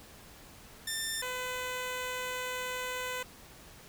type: tone pair in turn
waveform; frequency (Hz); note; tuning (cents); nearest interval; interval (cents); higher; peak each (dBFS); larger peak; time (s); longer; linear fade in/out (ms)
10% pulse; 1791 / 503.8; A6 / B4; +30 / +34; octave + minor seventh; 2196; first; -24 / -26; first; 0.87-1.22 / 1.22-3.23; second; 5
effects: pink hiss -53 dBFS RMS until 3.88 s